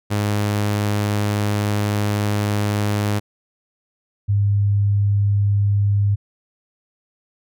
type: tone pair in turn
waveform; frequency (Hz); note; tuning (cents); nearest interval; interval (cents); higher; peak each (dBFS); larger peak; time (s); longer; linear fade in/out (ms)
sawtooth / sine; 103.6 / 101.35; G#2 / G#2; -4 / -42; unison; 38; first; -14; neither; 0.1-3.2 / 4.28-6.16; first; 20
effects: none